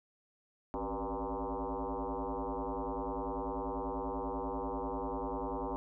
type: tone with frequency modulation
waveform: sine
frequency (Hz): 264.9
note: C4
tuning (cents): +22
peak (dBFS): -34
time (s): 0.74-5.76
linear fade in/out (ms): 0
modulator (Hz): 108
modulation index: 7.1
effects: none